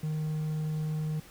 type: tone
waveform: triangle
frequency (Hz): 154.8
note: D#3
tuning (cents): -9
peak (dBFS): -27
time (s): 0.03-1.2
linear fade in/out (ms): 5
effects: pink hiss -53 dBFS RMS until 1.3 s